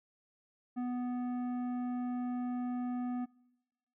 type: tone with tanh clipping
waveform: sine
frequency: 247.1 Hz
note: B3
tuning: 1 cent sharp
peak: -35 dBFS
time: 0.76-3.26 s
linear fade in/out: 20 ms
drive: 11 dB
effects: noise-tail reverb RT60 1.0 s tail -25 dB re dry

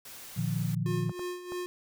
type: noise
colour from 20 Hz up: white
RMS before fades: -46 dBFS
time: 0.05-0.75 s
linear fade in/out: 5 ms
type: chord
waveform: sine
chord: Bb major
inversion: none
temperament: equal with one note detuned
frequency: 116.54 / 150.7 / 174.61 Hz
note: Bb2 / D3 / F3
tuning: 0 / +45 / 0 cents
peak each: -32 dBFS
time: 0.36-1.12 s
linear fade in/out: 20 ms
type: tone with tremolo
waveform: square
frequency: 358.1 Hz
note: F4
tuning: 43 cents sharp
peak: -33 dBFS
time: 0.86-1.66 s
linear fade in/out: 0 ms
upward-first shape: sine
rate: 3.1 Hz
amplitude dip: 70%
type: clicks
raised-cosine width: 1 ms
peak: -28 dBFS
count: 3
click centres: 1.095 / 1.194 / 1.521 s
effects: none

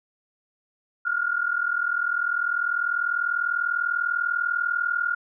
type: tone pair together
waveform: sine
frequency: 1396.9 / 1437 Hz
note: F6 / F6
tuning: 0 / +49 cents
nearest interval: unison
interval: 49 cents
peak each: -25 dBFS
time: 1.05-5.15 s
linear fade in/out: 10 ms
effects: none

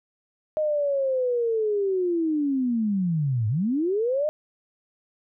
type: linear two-way sweep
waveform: sine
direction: down then up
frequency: 622.3 to 102.5 to 622.3 Hz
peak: -21 dBFS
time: 0.57-4.29 s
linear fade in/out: 0 ms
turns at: 3.48 s
effects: none

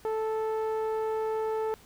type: tone with low-pass filter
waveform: sawtooth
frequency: 438.9 Hz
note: A4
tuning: 4 cents flat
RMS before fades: -30 dBFS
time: 0.05-1.74 s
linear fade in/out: 0 ms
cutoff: 930 Hz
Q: 0.93
effects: pink hiss -56 dBFS RMS until 1.85 s

